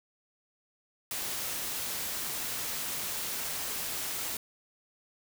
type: noise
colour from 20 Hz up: white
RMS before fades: -35 dBFS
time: 1.11-4.37 s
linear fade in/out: 2 ms
effects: none